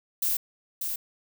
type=noise with echo; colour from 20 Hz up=violet; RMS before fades=-26 dBFS; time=0.22-0.37 s; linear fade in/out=5 ms; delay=590 ms; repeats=1; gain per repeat=-5 dB; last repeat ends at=0.96 s; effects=none